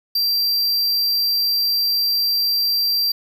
square tone, 4714 Hz, D8, 6 cents sharp, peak -17 dBFS, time 0.15-3.12 s, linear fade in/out 5 ms, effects 8-bit

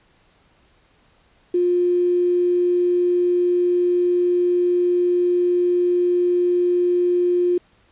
sine tone with quantisation, 354.4 Hz, F4, 25 cents sharp, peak -15 dBFS, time 1.54-7.58 s, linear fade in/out 5 ms, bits 7, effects pink hiss -58 dBFS RMS until 7.91 s + resampled to 8000 Hz

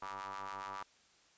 sawtooth ring-modulated tone, 97.6 Hz, G2, 7 cents flat, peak -35 dBFS, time 0.02-0.83 s, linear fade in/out 5 ms, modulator 1070 Hz, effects white hiss -67 dBFS RMS until 1.37 s + resampled to 16000 Hz

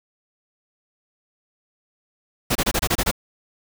pink noise bursts, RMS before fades -20 dBFS, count 8, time 2.5-3.114 s, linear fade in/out 10 ms, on 54 ms, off 26 ms, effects none

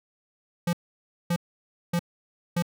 square tone bursts, 172.6 Hz, F3, 20 cents flat, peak -23 dBFS, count 4, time 0.67-2.624 s, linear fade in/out 5 ms, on 61 ms, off 570 ms, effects none

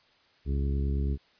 harmonic tone, 69.3 Hz, C#2, in tune, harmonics 1 / 2 / 3 / 4 / 5 / 6, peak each -26 / -34 / -38 / -41 / -43 / -43 dBFS, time 0.45-1.18 s, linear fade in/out 50 ms, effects white hiss -63 dBFS RMS until 1.39 s + resampled to 11025 Hz

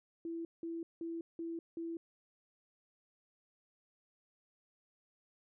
sine tone bursts, 332.7 Hz, E4, 16 cents sharp, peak -38 dBFS, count 5, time 0.25-1.97 s, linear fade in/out 2 ms, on 200 ms, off 180 ms, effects none

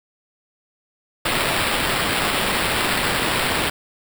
white noise with sample-and-hold, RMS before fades -21 dBFS, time 1.25-3.7 s, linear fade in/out 5 ms, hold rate 6300 Hz, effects none

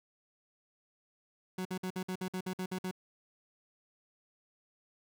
30% pulse tone bursts, 185 Hz, F#3, in tune, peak -32 dBFS, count 11, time 1.58-2.912 s, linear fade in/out 5 ms, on 72 ms, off 54 ms, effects none

